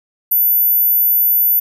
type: tone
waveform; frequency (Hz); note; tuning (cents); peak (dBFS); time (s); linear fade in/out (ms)
sine; 14010; A9; -9; -10; 0.31-1.6; 10
effects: none